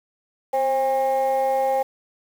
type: tone pair together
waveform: sine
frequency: 531 / 807.2 Hz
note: C5 / G#5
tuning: +25 / -49 cents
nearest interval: perfect fifth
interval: 726 cents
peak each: -19 dBFS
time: 0.53-1.83 s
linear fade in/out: 10 ms
effects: tanh soft clip ceiling -15 dBFS + 7-bit